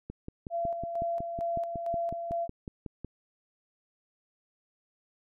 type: click train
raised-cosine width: 3 ms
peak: -25 dBFS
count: 17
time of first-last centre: 0.1-3.047 s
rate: 5.43 Hz
type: tone with tremolo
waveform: sine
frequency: 680 Hz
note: F5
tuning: 46 cents flat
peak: -28 dBFS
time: 0.5-2.48 s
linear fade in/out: 50 ms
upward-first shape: square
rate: 2.2 Hz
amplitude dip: 45%
effects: none